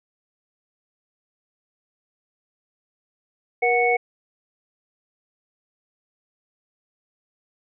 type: tone cluster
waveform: sine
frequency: 476.4 / 735 / 2214 Hz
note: A#4 / F#5 / C#7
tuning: +38 / -12 / -3 cents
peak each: -21 dBFS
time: 3.62-3.97 s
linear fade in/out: 10 ms
effects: none